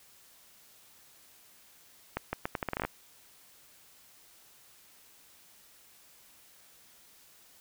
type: accelerating click train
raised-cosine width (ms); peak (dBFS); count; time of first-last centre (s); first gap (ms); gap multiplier
0.5; -16; 12; 2.17-2.85; 160; 0.78
effects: white hiss -59 dBFS RMS until 7.6 s